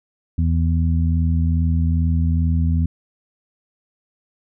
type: harmonic tone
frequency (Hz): 82.41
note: E2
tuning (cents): 0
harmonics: 1 / 2 / 3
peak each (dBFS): -16 / -22 / -26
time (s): 0.38-2.86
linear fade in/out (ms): 5
effects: none